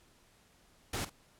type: noise with echo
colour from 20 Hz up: pink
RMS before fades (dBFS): -36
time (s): 0.93-1.05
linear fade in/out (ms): 5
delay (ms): 48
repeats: 1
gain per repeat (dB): -14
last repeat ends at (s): 1.098
effects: pink hiss -65 dBFS RMS until 1.39 s + low-pass 12000 Hz 12 dB/octave